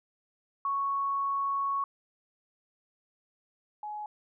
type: tone pair in turn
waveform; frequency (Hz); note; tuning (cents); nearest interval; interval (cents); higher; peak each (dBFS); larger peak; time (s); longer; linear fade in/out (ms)
sine; 1108.7 / 842.2; C#6 / G#5; 0 / +24; perfect fourth; 476; first; -27 / -35; first; 0.65-1.84 / 3.83-4.06; first; 2
effects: none